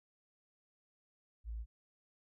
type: tone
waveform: sine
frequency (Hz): 55.7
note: A1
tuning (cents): +22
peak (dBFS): -39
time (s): 1.44-1.66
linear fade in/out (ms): 50
effects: none